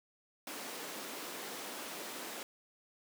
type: high-pass noise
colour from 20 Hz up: pink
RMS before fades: -44 dBFS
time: 0.47-2.43 s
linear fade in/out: 2 ms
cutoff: 240 Hz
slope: 24 dB/octave
effects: none